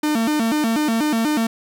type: tone with vibrato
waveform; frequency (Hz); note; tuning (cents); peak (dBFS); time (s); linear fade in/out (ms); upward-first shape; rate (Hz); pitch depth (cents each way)
45% pulse; 261.6; C4; 0; -17; 0.03-1.47; 5; square; 4.1; 250
effects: none